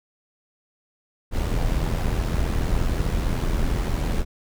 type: noise with amplitude modulation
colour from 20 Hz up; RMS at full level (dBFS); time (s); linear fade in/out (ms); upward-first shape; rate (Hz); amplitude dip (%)
brown; -20; 1.31-4.25; 50; sine; 83.3; 55
effects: none